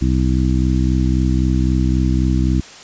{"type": "harmonic tone", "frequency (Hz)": 63.8, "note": "C2", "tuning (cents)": -43, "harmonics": [1, 2, 3, 4, 5], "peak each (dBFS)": [-16, -19, -21, -22, -23], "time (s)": [0.01, 2.61], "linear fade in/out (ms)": 10, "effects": ["white hiss -38 dBFS RMS until 2.83 s", "resampled to 16000 Hz"]}